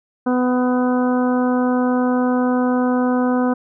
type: harmonic tone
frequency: 250.2 Hz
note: B3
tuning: 23 cents sharp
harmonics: 1 / 2 / 3 / 4 / 5 / 6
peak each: -16 / -22 / -26 / -28 / -30 / -32 dBFS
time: 0.26-3.54 s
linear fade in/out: 10 ms
effects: none